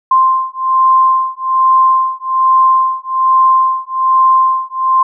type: beating tone pair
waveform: sine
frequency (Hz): 1046.5 / 1047.7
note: C6 / C6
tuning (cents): 0 / +2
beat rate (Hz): 1.2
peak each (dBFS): -11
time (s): 0.11-5.03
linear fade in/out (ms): 5
effects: none